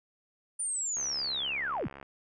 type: linear sweep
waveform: sine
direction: down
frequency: 9300 to 46.25 Hz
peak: -30 dBFS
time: 0.59-1.88 s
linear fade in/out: 10 ms
type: click train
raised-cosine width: 0.5 ms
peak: -30 dBFS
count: 74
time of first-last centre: 0.97-2.028 s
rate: 69 Hz
effects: none